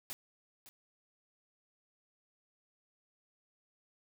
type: noise with echo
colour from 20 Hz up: white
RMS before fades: -42 dBFS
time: 0.1-0.13 s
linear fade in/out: 0 ms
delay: 560 ms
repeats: 1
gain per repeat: -13 dB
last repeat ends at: 0.69 s
effects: none